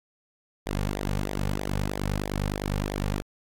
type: tone with flanger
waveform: sawtooth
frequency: 49.79 Hz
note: G1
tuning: 28 cents sharp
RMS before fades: -29 dBFS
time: 0.66-3.22 s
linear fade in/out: 0 ms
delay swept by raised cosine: 0.7 to 3.1 ms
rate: 3.1 Hz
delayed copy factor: -0.8
effects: AAC 64 kbps